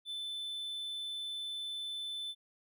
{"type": "tone", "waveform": "triangle", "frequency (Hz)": 3520, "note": "A7", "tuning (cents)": 0, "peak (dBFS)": -36, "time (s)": [0.05, 2.35], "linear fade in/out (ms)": 50, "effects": []}